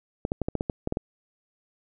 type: clicks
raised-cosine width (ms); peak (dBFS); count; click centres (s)
2; -13; 10; 0.251 / 0.319 / 0.417 / 0.485 / 0.553 / 0.609 / 0.698 / 0.874 / 0.924 / 0.971
effects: none